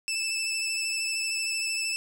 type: tone with vibrato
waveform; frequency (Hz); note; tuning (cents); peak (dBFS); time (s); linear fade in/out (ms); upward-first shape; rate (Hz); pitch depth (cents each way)
20% pulse; 2637; E7; 0; -22; 0.08-1.96; 0; sine; 13; 16
effects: none